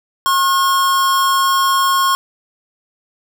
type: tone pair together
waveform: square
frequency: 1079.8 / 1440 Hz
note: C#6 / F#6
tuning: -46 / -47 cents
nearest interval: perfect fourth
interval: 499 cents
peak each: -13 / -23 dBFS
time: 0.26-2.15 s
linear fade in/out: 0 ms
effects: none